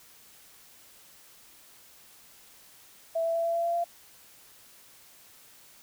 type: tone with pitch steps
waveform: sine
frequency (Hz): 659.3 / 663.9 / 668.5 / 673.2 / 677.8 / 682.6 / 687.3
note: E5 / E5 / E5 / E5 / E5 / F5 / F5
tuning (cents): 0 / +12 / +24 / +36 / +48 / -40 / -28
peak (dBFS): -25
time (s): 3.15-3.843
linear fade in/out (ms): 10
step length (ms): 99
effects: white hiss -55 dBFS RMS until 5.82 s